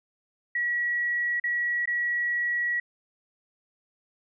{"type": "tone with dropouts", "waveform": "sine", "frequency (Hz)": 1924, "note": "B6", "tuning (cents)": -46, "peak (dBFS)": -24, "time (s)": [0.55, 2.8], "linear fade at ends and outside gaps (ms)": 5, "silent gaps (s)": [[1.399, 1.439], [1.857, 1.874]], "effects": []}